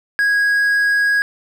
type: tone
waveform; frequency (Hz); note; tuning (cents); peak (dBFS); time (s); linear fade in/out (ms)
triangle; 1651; G#6; -11; -11; 0.19-1.22; 0
effects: none